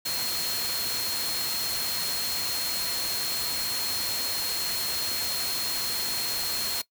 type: tone in noise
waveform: sine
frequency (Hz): 4247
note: C8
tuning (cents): +25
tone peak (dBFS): -30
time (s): 0.05-6.82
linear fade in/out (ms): 10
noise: white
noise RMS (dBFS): -31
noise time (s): 0.05-6.82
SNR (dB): -2
effects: noise-tail reverb RT60 0.1 s tail -20 dB re dry